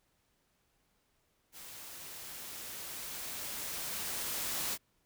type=noise with level ramp; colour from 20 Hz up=white; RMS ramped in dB=-49 to -35 dBFS; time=1.52-4.78 s; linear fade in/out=50 ms; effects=pink hiss -75 dBFS RMS until 5.05 s